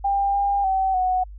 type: tone with pitch steps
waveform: sine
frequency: 796 / 802 / 765 / 739 Hz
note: G5 / G5 / G5 / F#5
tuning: +26 / +39 / -42 / -2 cents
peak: -18 dBFS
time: 0.04-1.24 s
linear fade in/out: 10 ms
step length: 300 ms
effects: added 50 Hz sine -36 dBFS peak until 1.38 s